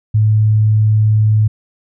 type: tone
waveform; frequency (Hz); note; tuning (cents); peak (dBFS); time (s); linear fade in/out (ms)
sine; 107.7; A2; -37; -8; 0.14-1.48; 10
effects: none